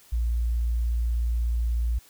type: tone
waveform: sine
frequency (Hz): 58.27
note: A#1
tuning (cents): 0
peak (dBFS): -22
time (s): 0.12-1.99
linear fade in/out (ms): 10
effects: white hiss -55 dBFS RMS until 2.09 s